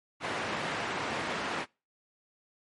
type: band-pass noise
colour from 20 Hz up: white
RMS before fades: -34 dBFS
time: 0.2-1.66 s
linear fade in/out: 50 ms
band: 120 to 1800 Hz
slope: 12 dB/octave
effects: noise-tail reverb RT60 0.3 s tail -25 dB re dry + MP3 48 kbps